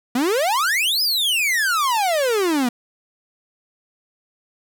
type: exponential two-way sweep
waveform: 45% pulse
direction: up then down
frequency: 233.1 to 5160 to 233.1 Hz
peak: -17 dBFS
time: 0.15-2.69 s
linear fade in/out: 5 ms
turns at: 1.02 s
effects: none